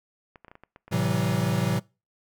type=clicks; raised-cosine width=0.5 ms; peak=-31 dBFS; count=10; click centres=0.358 / 0.447 / 0.482 / 0.515 / 0.554 / 0.636 / 0.761 / 0.88 / 0.958 / 1.058 s
type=chord; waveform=square; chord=F# half-diminished seventh; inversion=first; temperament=equal with one note detuned; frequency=110 / 130.81 / 164.81 / 189.76 Hz; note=A2 / C3 / E3 / F#3; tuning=0 / 0 / 0 / +44 cents; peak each=-29 dBFS; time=0.91-1.8 s; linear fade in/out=20 ms
effects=noise-tail reverb RT60 0.3 s tail -24 dB re dry